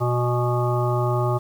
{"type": "harmonic tone with a mistuned harmonic", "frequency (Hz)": 122.4, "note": "B2", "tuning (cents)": -15, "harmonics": [1, 3, 5, 7, 9, 10], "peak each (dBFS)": [-21, -26, -28, -29, -31, -31], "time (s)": [0, 1.39], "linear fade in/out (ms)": 20, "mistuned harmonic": 7, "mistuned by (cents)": -31, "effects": ["8-bit"]}